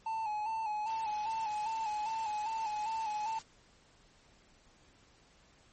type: tone with vibrato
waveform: triangle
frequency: 868 Hz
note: A5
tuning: 24 cents flat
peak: -31 dBFS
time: 0.06-3.39 s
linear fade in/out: 5 ms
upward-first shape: square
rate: 2.5 Hz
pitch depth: 45 cents each way
type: noise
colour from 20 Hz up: white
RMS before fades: -49 dBFS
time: 0.86-3.43 s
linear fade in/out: 20 ms
effects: pink hiss -64 dBFS RMS until 5.72 s + MP3 32 kbps